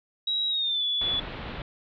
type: tone with pitch glide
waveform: sine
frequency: 3852 to 3432 Hz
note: B7 to A7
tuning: -44 to -44 cents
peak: -24 dBFS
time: 0.27-1.2 s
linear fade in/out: 5 ms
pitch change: -200 cents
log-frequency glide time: 0.48-0.85 s
type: low-pass noise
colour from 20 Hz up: pink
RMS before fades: -37 dBFS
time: 1.01-1.62 s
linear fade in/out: 2 ms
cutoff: 3900 Hz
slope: 48 dB/octave
effects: none